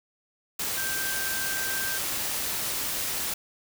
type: tone in noise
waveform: sine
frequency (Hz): 1568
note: G6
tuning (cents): 0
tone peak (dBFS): -32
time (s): 0.77-1.98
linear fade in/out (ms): 5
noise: white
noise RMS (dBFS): -30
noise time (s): 0.59-3.34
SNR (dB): -5
effects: none